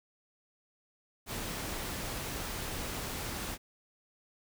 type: noise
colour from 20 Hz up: pink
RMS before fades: -38 dBFS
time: 1.26-3.58 s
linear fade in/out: 50 ms
effects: none